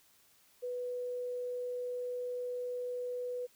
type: tone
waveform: sine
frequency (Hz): 493.9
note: B4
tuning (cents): 0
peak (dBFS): -35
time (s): 0.62-3.47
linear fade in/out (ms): 20
effects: white hiss -66 dBFS RMS until 3.55 s